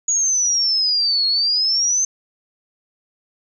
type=exponential two-way sweep; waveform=sine; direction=down then up; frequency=6760 to 4282 to 6290 Hz; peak=-15 dBFS; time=0.08-2.05 s; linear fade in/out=5 ms; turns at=1.27 s; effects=none